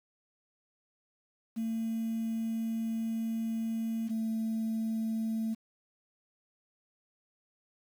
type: tone pair in turn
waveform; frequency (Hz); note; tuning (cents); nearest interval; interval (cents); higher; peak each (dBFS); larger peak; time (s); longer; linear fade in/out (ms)
sine; 225.4 / 222.8; A3 / A3; +42 / +22; unison; 20; first; -29 / -28; second; 1.56-4.09 / 4.09-5.55; first; 20
effects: tanh soft clip ceiling -27 dBFS + 9-bit